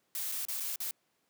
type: noise with dropouts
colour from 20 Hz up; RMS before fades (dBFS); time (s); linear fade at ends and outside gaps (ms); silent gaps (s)
blue; -36; 0.15-0.91; 1; 0.317-0.321 / 0.452-0.484 / 0.6-0.604 / 0.759-0.803
effects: pink hiss -75 dBFS RMS until 1.29 s + high-pass 200 Hz 12 dB/octave